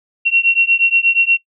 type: beating tone pair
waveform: sine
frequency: 2729 / 2737.4 Hz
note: F7 / F7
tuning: -41 / -35 cents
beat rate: 8.4 Hz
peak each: -13 dBFS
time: 0.25-1.38 s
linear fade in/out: 20 ms
effects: noise-tail reverb RT60 0.1 s tail -19 dB re dry